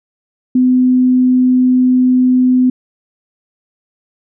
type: tone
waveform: sine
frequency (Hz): 253.4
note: B3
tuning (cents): +45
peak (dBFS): -7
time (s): 0.55-2.7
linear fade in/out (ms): 5
effects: none